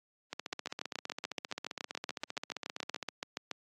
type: two click trains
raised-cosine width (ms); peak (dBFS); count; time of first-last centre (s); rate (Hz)
0.2; -20 / -18; 42 / 22; 0.33-3.027 / 0.53-3.513; 15.2 / 7.04
effects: high-pass 200 Hz 12 dB/octave + AAC 32 kbps